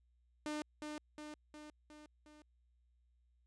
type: tone with echo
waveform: sawtooth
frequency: 301.4 Hz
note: D4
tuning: 45 cents sharp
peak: -35 dBFS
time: 0.46-0.62 s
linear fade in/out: 0 ms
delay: 360 ms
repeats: 5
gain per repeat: -4 dB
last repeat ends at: 2.42 s
effects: added 60 Hz sine -70 dBFS peak until 3.46 s + resampled to 22050 Hz